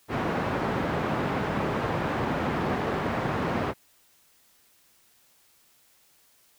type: band-pass noise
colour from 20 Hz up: pink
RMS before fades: -28 dBFS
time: 0.08-3.74 s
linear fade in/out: 50 ms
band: 120 to 1500 Hz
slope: 12 dB/octave
effects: white hiss -62 dBFS RMS until 6.58 s